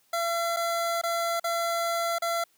25% pulse tone with dropouts, 678 Hz, E5, 49 cents sharp, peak -22 dBFS, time 0.13-2.44 s, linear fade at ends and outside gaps 5 ms, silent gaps 0.564-0.568 / 1.015-1.035 / 1.398-1.441 / 2.185-2.22 s, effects white hiss -66 dBFS RMS until 2.57 s + high-pass 100 Hz 12 dB/octave

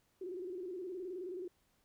sine tone with vibrato, 364.4 Hz, F#4, 26 cents flat, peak -40 dBFS, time 0.21-1.48 s, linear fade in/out 5 ms, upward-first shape square, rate 19 Hz, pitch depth 77 cents each way, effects pink hiss -75 dBFS RMS until 1.84 s

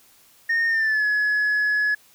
sine tone with pitch glide, 1838 to 1695.2 Hz, A#6 to G#6, -25 to +35 cents, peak -16 dBFS, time 0.49-1.95 s, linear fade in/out 10 ms, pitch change -140 cents, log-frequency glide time 0.68-1.05 s, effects tanh soft clip ceiling -17 dBFS + white hiss -55 dBFS RMS until 2.14 s

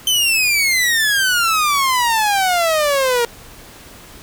sawtooth exponential sweep, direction down, 3102 to 466.1 Hz, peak -10 dBFS, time 0.07-3.25 s, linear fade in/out 2 ms, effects pink hiss -40 dBFS RMS until 4.22 s

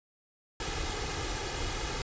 pink noise with comb filter, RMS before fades -34 dBFS, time 0.6-2.02 s, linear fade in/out 2 ms, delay 2.4 ms, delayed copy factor +0.55, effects resampled to 16000 Hz

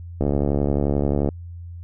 click train, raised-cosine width 2 ms, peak -8 dBFS, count 78, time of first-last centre 0.21-1.288 s, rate 71.4 Hz, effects added 86 Hz sine -33 dBFS peak until 1.83 s

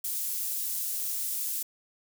pink high-pass noise, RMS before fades -32 dBFS, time 0.04-1.63 s, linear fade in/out 5 ms, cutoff 11000 Hz, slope 12 dB/octave, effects none

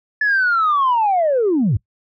sine linear sweep, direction down, 1734 to 83.2 Hz, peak -12 dBFS, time 0.21-1.77 s, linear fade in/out 5 ms, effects noise-tail reverb RT60 0.1 s tail -22 dB re dry + tanh soft clip ceiling -10 dBFS

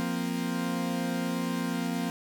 40% pulse chord, F suspended fourth, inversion none, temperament equal, 174.61 / 233.1 / 261.6 Hz, F3 / Bb3 / C4, 0 / 0 / 0 cents, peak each -32 dBFS, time 0-2.1 s, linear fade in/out 0 ms, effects none

